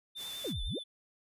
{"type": "tone with vibrato", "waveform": "triangle", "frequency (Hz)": 3539, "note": "A7", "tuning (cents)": 9, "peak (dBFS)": -39, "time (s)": [0.15, 0.84], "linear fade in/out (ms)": 20, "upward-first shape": "sine", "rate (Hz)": 10, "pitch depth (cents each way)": 29}
{"type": "noise", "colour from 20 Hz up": "white", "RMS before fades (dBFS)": -46, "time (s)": [0.16, 0.54], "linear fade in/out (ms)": 50}
{"type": "exponential two-way sweep", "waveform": "sine", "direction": "down then up", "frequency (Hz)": [649, 31.33, 649], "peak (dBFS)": -34, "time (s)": [0.44, 0.79], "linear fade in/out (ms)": 10, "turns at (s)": 0.64}
{"effects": ["resampled to 32000 Hz"]}